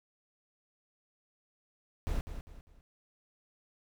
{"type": "noise with echo", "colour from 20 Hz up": "brown", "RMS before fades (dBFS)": -32, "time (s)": [2.07, 2.21], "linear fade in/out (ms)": 0, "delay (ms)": 200, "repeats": 3, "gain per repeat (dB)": -9, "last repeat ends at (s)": 2.81, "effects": []}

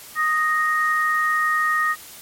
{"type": "tone pair together", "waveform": "sine", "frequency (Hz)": [1244.1, 1864], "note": ["D#6", "A#6"], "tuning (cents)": [-1, -1], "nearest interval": "perfect fifth", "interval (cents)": 700, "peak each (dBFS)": -20, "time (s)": [0.15, 1.96], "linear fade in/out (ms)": 50, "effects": ["white hiss -41 dBFS RMS until 2.21 s", "MP3 64 kbps"]}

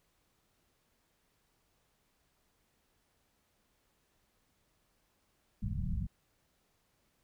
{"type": "low-pass noise", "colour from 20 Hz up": "pink", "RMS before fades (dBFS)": -35, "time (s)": [5.62, 6.07], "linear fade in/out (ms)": 10, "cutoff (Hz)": 210, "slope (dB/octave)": 96, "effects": ["pink hiss -75 dBFS RMS until 7.23 s"]}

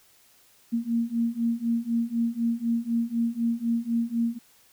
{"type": "beating tone pair", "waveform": "sine", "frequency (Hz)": [230.3, 234.3], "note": ["A#3", "A#3"], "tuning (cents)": [-21, 9], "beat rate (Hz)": 4, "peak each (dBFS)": [-27, -26], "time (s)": [0.72, 4.39], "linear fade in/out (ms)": 20, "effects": ["white hiss -59 dBFS RMS until 4.72 s"]}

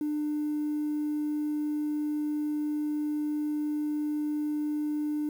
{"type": "tone", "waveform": "triangle", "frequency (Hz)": 299.5, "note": "D4", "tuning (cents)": 34, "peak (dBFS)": -24, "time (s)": [0.01, 5.29], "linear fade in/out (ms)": 2, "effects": ["tanh soft clip ceiling -24 dBFS", "9-bit"]}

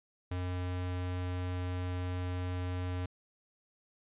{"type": "tone", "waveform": "square", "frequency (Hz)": 90.3, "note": "F#2", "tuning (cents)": -42, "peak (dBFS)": -34, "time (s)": [0.31, 3.06], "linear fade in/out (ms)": 5, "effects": ["resampled to 8000 Hz"]}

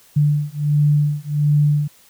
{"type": "beating tone pair", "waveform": "sine", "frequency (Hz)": [146.83, 148.23], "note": ["D3", "D3"], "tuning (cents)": [0, 16], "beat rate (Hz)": 1.4, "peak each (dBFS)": -17, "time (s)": [0.16, 1.88], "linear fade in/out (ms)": 10, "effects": ["white hiss -51 dBFS RMS until 2.09 s"]}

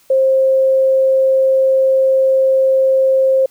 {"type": "tone", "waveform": "sine", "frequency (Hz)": 530, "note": "C5", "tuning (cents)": 22, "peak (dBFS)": -9, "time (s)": [0.1, 3.46], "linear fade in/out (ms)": 5, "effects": ["white hiss -52 dBFS RMS until 3.5 s"]}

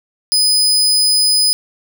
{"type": "tone", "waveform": "35% pulse", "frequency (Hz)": 5000, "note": "D#8", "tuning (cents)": 8, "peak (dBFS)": -9, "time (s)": [0.32, 1.53], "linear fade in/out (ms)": 0, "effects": []}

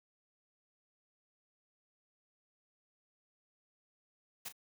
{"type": "noise with echo", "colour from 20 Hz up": "white", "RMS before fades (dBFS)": -42, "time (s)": [4.45, 4.49], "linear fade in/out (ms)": 10, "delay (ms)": 35, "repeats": 1, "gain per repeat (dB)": -11, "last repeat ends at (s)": 4.525, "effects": []}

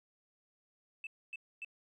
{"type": "tone bursts", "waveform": "sine", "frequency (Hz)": 2637, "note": "E7", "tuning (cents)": 0, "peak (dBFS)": -39, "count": 3, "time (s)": [1.04, 1.647], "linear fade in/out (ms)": 2, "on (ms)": 29, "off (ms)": 260, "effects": ["tanh soft clip ceiling -36 dBFS", "13-bit"]}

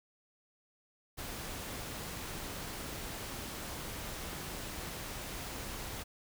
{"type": "noise", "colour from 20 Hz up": "pink", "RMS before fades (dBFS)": -42, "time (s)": [1.17, 6.04], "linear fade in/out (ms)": 20, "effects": []}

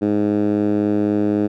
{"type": "tone with band-pass filter", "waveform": "10% pulse", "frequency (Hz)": 103.83, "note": "G#2", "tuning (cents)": 0, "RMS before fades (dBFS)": -18, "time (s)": [0.01, 1.48], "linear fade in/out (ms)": 20, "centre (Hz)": 290, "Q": 1.8, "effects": []}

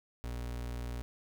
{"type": "tone", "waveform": "35% pulse", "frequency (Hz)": 60, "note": "B1", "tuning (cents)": -49, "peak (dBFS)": -35, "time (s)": [0.24, 1.02], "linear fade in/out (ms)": 0, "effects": []}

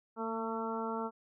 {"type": "harmonic tone with a mistuned harmonic", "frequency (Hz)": 224.6, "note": "A3", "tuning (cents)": 36, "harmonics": [1, 2, 3, 4, 5, 6], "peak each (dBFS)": [-39, -39, -44, -40, -44, -42], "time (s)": [0.16, 1.11], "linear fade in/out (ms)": 50, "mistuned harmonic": 1, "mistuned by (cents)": 20, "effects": []}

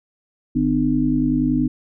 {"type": "harmonic tone", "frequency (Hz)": 50.6, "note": "G#1", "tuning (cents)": -44, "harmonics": [1, 3, 5, 6], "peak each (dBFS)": [-27, -25, -18, -21], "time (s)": [0.55, 1.68], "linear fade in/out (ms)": 10, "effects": []}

